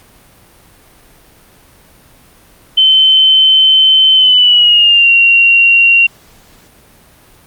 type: tone with pitch glide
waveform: sine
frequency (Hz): 3073 to 2754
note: G7 to F7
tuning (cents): -35 to -25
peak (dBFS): -4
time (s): 2.77-6.07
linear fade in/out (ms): 10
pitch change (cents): -190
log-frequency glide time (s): 4.15-5.1
effects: pink hiss -44 dBFS RMS until 7.46 s + Opus 48 kbps